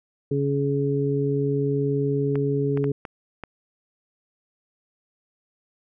harmonic tone, 140.5 Hz, C#3, 24 cents sharp, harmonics 1 / 2 / 3, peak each -24 / -27 / -24 dBFS, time 0.31-2.92 s, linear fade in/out 5 ms
clicks, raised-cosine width 0.5 ms, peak -19 dBFS, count 5, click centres 2.356 / 2.774 / 2.842 / 3.052 / 3.437 s
effects none

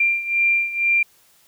sine beating tone pair, 2378 / 2380.1 Hz, D7 / D7, +21 / +23 cents, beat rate 2.1 Hz, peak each -18 / -22 dBFS, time 0-1.03 s, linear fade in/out 5 ms, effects white hiss -56 dBFS RMS until 1.47 s

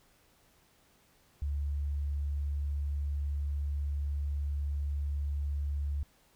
sine tone, 71.8 Hz, D2, 39 cents flat, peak -30 dBFS, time 1.42-6.03 s, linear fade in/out 0 ms, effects pink hiss -66 dBFS RMS until 6.35 s

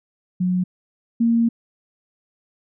sine tone pair in turn, 181.7 / 231.7 Hz, F#3 / A#3, -31 / -10 cents, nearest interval major third, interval 421 cents, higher second, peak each -17 / -14 dBFS, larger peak second, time 0.4-0.64 / 1.2-1.49 s, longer second, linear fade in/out 10 ms, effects none

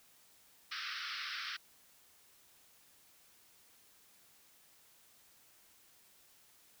pink band-pass noise, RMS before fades -42 dBFS, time 0.71-1.57 s, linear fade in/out 10 ms, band 1200 to 5500 Hz, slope 96 dB/octave, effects white hiss -65 dBFS RMS until 6.8 s

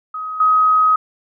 sine tone with level steps, 1263 Hz, D#6, 26 cents sharp, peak -23 / -10 dBFS, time 0.14-0.96 s, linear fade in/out 5 ms, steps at 0.4 s, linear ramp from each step 5 ms, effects none

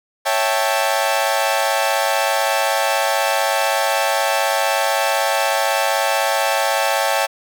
sawtooth chord, A dominant seventh, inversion first, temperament equal, 554.4 / 659.3 / 784 / 880 Hz, C#5 / E5 / G5 / A5, 0 / 0 / 0 / 0 cents, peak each -18 dBFS, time 0.25-7.27 s, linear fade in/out 20 ms, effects none

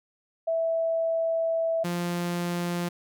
sine / sawtooth tone pair in turn, 657 / 174.33 Hz, E5 / F3, -6 / -3 cents, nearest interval octave + major seventh, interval 2297 cents, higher first, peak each -23 dBFS, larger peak neither, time 0.47-1.84 / 1.84-2.89 s, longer first, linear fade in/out 10 ms, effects none

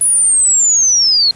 sine linear sweep, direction down, 10010 to 4186 Hz, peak -8 dBFS, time 0.01-1.31 s, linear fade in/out 2 ms, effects pink hiss -41 dBFS RMS until 1.35 s + resampled to 24000 Hz

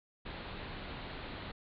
pink low-pass noise, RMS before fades -44 dBFS, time 0.25-1.52 s, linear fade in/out 10 ms, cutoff 4300 Hz, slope 96 dB/octave, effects none

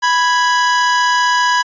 45% pulse tone pair together, 987.8 / 1658.1 Hz, B5 / G#6, 0 / -3 cents, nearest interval major sixth, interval 897 cents, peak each -13 / -16 dBFS, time 0.02-1.63 s, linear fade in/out 20 ms, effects resampled to 16000 Hz

